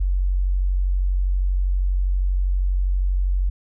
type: tone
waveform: sine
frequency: 46.25 Hz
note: F#1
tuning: in tune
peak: -17 dBFS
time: 0-3.5 s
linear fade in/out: 10 ms
effects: none

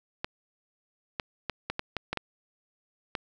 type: clicks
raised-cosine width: 0.3 ms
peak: -14 dBFS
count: 9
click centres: 0.245 / 1.198 / 1.497 / 1.7 / 1.794 / 1.967 / 2.13 / 2.173 / 3.152 s
effects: none

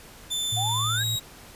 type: tone with pitch glide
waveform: sawtooth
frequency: 3534 to 3810 Hz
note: A7 to A#7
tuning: +7 to +37 cents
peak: -23 dBFS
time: 0.3-1.2 s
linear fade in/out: 20 ms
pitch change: +130 cents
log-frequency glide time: 0.96-1.01 s
type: tone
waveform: sine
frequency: 112.1 Hz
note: A2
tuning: 33 cents sharp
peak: -28 dBFS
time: 0.52-1.16 s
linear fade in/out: 5 ms
type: exponential sweep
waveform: sine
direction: up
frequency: 702 to 1692 Hz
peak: -28 dBFS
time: 0.56-1.04 s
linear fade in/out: 20 ms
effects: pink hiss -47 dBFS RMS until 1.55 s + resampled to 32000 Hz

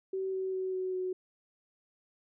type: tone with pitch steps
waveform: sine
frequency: 381.5 / 378.4 / 375.4 / 372.4 / 369.4 Hz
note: G4 / F#4 / F#4 / F#4 / F#4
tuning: -47 / +39 / +25 / +11 / -3 cents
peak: -31 dBFS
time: 0.13-1.13 s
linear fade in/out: 5 ms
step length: 200 ms
effects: none

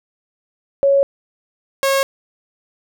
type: tone pair in turn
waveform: sine / sawtooth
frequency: 555 / 544.8 Hz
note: C#5 / C#5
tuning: +2 / -30 cents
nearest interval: unison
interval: 32 cents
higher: first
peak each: -10 dBFS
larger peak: neither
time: 0.83-1.03 / 1.83-2.03 s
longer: neither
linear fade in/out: 0 ms
effects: none

